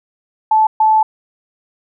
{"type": "tone bursts at uneven times", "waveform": "sine", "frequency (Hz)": 871, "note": "A5", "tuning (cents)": -18, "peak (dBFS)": -8, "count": 2, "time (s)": [[0.51, 0.67], [0.8, 1.03]], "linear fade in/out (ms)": 5, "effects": []}